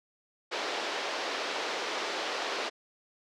pink band-pass noise, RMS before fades -34 dBFS, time 0.51-2.7 s, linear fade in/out 20 ms, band 370 to 5200 Hz, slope 24 dB/octave, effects none

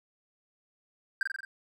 triangle tone with echo, 1583 Hz, G6, 17 cents sharp, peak -23 dBFS, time 1.21-1.23 s, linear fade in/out 2 ms, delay 44 ms, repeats 5, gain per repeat -3 dB, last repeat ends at 1.45 s, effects none

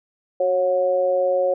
sine tone with amplitude modulation, 548 Hz, C#5, 20 cents flat, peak -13 dBFS, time 0.4-1.54 s, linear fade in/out 5 ms, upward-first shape sine, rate 178 Hz, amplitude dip 75%, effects none

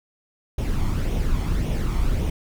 brown noise with flanger, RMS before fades -22 dBFS, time 0.58-2.3 s, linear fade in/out 5 ms, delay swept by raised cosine 0.32 to 0.94 ms, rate 1.8 Hz, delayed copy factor +0.5, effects none

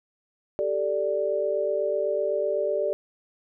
sine chord, G suspended second, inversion none, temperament equal, 392 / 440 / 587.3 Hz, G4 / A4 / D5, 0 / 0 / 0 cents, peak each -29 / -29 / -25 dBFS, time 0.59-2.93 s, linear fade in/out 0 ms, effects none

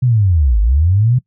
sine linear two-way sweep, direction down then up, 130.81 to 48.73 to 130.81 Hz, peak -9 dBFS, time 0.02-1.19 s, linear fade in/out 10 ms, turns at 0.6 s, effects noise-tail reverb RT60 0.1 s tail -20 dB re dry

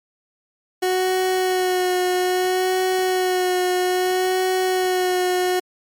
30% pulse tone with vibrato, 367.7 Hz, F#4, 11 cents flat, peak -15 dBFS, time 0.82-5.6 s, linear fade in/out 10 ms, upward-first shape sine, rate 0.61 Hz, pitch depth 21 cents each way, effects MP3 96 kbps

